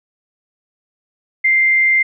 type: tone with frequency modulation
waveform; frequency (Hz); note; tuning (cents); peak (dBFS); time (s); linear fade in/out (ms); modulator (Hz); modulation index
sine; 2093; C7; 0; -10; 1.44-2.03; 10; 93.5; 0.27
effects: none